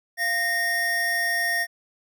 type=tone pair together; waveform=square; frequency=692 / 1848.5 Hz; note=F5 / A#6; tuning=-16 / -15 cents; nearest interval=octave + perfect fourth; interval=1701 cents; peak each=-32 / -23 dBFS; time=0.17-1.67 s; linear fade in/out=50 ms; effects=none